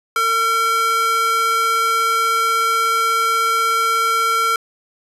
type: tone with high-pass filter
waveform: square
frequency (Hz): 454.1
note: A#4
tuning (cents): -45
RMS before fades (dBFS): -17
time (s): 0.16-4.56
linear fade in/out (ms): 2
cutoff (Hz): 1100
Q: 7.7
effects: resampled to 32000 Hz + 9-bit